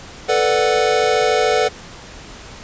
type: chord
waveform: square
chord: B minor seventh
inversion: third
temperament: equal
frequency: 440 / 493.9 / 587.3 / 740 Hz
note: A4 / B4 / D5 / F#5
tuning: 0 / 0 / 0 / 0 cents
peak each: -19 / -20 / -22 / -20 dBFS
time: 0.28-1.69 s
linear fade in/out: 20 ms
effects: pink hiss -37 dBFS RMS until 2.63 s + resampled to 16000 Hz